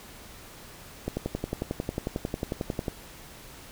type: click train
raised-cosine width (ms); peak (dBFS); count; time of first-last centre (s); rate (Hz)
2; -15; 21; 1.08-2.882; 11.1
effects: pink hiss -47 dBFS RMS until 3.71 s